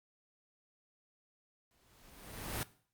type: noise with exponential growth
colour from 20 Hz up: pink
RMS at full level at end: -35 dBFS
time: 1.71-2.63 s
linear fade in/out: 0 ms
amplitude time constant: 200 ms
effects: noise-tail reverb RT60 0.5 s tail -18 dB re dry + Opus 48 kbps